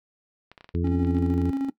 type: clicks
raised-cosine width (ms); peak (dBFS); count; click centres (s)
0.3; -29; 9; 0.516 / 0.578 / 0.609 / 0.644 / 0.691 / 0.75 / 0.872 / 1.048 / 1.168
type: harmonic tone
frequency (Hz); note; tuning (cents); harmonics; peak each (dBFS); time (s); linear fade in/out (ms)
86; F2; -26; 1 / 2 / 3 / 4 / 5; -25 / -29 / -32 / -33 / -34; 0.74-1.51; 10
type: tone with tremolo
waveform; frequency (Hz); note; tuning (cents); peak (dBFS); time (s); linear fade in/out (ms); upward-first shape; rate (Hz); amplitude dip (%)
triangle; 272.6; C#4; -29; -20; 0.84-1.7; 5; square; 13; 40
effects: noise-tail reverb RT60 0.1 s tail -18 dB re dry